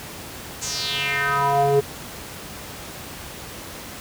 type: tone with band-pass filter sweep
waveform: square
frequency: 140.7 Hz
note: C#3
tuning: 26 cents sharp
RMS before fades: -21 dBFS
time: 0.61-1.81 s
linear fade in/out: 20 ms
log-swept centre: 7200 to 430 Hz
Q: 4
effects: pink hiss -36 dBFS RMS until 4 s + high-pass 60 Hz 12 dB/octave